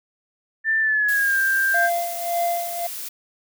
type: tone with pitch glide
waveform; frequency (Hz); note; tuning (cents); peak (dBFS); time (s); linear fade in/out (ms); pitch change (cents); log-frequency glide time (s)
sine; 1778 to 1584; A6 to G6; +18 to +18; -17; 0.64-1.9; 50; -200; 0.8-1.39
type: noise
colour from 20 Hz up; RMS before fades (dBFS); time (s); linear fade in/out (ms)
blue; -32; 1.08-3.09; 10
type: tone with tremolo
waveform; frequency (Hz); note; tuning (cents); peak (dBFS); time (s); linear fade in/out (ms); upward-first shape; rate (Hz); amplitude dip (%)
triangle; 690; F5; -21; -17; 1.74-2.87; 5; sine; 1.8; 70
effects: none